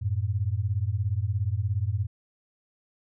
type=beating tone pair; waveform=sine; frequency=92.5 / 109.5 Hz; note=F#2 / A2; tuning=0 / -8 cents; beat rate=17 Hz; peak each=-27 dBFS; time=0.01-2.07 s; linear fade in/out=20 ms; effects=none